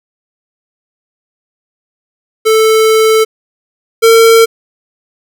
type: tone pair in turn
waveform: square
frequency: 440 / 454.2 Hz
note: A4 / A#4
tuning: 0 / -45 cents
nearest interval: minor second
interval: 55 cents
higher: second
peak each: -6 / -3 dBFS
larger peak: second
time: 2.45-3.25 / 4.02-4.46 s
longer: first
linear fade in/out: 20 ms
effects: none